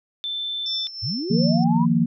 sine tone, 3539 Hz, A7, 9 cents sharp, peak -25 dBFS, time 0.24-0.87 s, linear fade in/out 0 ms
sine tone with tremolo, 5340 Hz, E8, 22 cents sharp, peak -25 dBFS, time 0.66-1.64 s, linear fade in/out 2 ms, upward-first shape triangle, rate 2.9 Hz, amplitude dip 75%
sine linear sweep, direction up, 82.41 to 1011 Hz, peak -25 dBFS, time 1.02-1.86 s, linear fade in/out 20 ms
sine chord, Eb suspended second, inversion none, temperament just, 155.56 / 175.01 / 233.3 Hz, Eb3 / F3 / Bb3, 0 / +4 / +2 cents, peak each -23 / -20 / -19 dBFS, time 1.3-2.06 s, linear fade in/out 10 ms
effects none

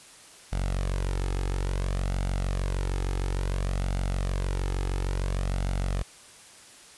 sawtooth tone with flanger, 46.51 Hz, F#1, 10 cents sharp, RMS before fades -28 dBFS, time 0.52-6.03 s, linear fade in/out 10 ms, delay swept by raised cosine 1.4 to 2.38 ms, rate 0.58 Hz, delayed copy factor +0.5, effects white hiss -50 dBFS RMS until 6.97 s + resampled to 24000 Hz

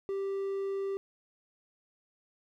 triangle tone, 392 Hz, G4, in tune, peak -29 dBFS, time 0.09-0.97 s, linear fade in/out 0 ms, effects none

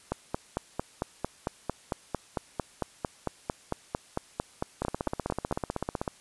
two click trains, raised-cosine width 1 ms, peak -14 / -15 dBFS, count 25 / 21, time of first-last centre 0.12-5.525 / 4.82-6.078 s, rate 4.44 / 15.9 Hz, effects white hiss -56 dBFS RMS until 6.2 s + resampled to 24000 Hz

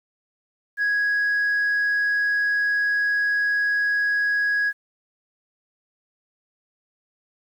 sine tone, 1661.2 Hz, G#6, in tune, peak -17 dBFS, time 0.77-4.73 s, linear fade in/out 50 ms, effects tanh soft clip ceiling -17 dBFS + 9-bit

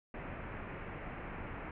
pink low-pass noise, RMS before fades -44 dBFS, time 0.14-1.71 s, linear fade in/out 2 ms, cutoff 2500 Hz, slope 48 dB/octave, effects none

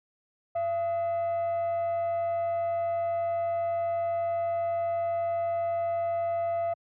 sine tone with frequency modulation, 678 Hz, E5, 49 cents sharp, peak -24 dBFS, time 0.55-6.74 s, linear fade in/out 10 ms, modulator 581 Hz, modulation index 0.22, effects tanh soft clip ceiling -24 dBFS + high-pass 100 Hz 12 dB/octave

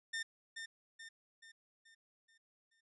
sawtooth tone with echo, 1810 Hz, A6, 48 cents sharp, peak -34 dBFS, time 0.13-0.23 s, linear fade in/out 10 ms, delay 430 ms, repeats 6, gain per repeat -6 dB, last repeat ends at 2.81 s, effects resampled to 22050 Hz

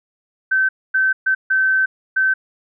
sine tone bursts at uneven times, 1540 Hz, G6, 31 cents flat, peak -13 dBFS, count 5, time 0.51-0.69 / 0.94-1.13 / 1.26-1.35 / 1.5-1.86 / 2.16-2.34 s, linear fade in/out 10 ms, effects none

